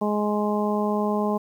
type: harmonic tone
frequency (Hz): 209.1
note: G#3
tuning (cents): +12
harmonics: 1 / 2 / 3 / 4 / 5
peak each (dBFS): -24 / -27 / -29 / -30 / -31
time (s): 0.01-1.38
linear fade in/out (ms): 10
effects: 9-bit